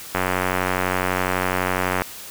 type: click train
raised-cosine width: 0.5 ms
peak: -5 dBFS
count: 173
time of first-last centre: 0.15-2.02 s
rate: 92 Hz
effects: white hiss -37 dBFS RMS until 2.3 s